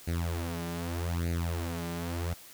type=tone with flanger; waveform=sawtooth; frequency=84.9 Hz; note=F2; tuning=48 cents flat; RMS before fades=-33 dBFS; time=0.07-2.34 s; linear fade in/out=10 ms; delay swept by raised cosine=0.45 to 5.05 ms; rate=0.82 Hz; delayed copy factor=+0.95; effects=white hiss -51 dBFS RMS until 2.53 s